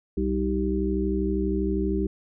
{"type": "harmonic tone with a mistuned harmonic", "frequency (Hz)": 64.6, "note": "C2", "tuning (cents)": -21, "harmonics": [1, 3, 5, 6], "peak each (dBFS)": [-28, -28, -28, -28], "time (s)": [0.17, 2.07], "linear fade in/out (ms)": 5, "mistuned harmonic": 5, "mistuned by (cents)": -43, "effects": []}